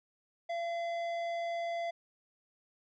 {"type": "tone with tanh clipping", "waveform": "sine", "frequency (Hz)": 681, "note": "F5", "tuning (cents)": -44, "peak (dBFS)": -35, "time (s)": [0.49, 1.91], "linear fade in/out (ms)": 10, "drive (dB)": 12, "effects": []}